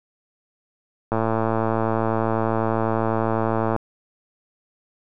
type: click train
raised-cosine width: 1 ms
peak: -8 dBFS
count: 297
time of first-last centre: 1.12-3.763 s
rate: 112 Hz
effects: none